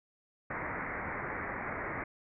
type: low-pass noise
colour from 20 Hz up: white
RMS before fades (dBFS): -38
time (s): 0.5-2.04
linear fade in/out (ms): 5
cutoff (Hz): 2200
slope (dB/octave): 96
effects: none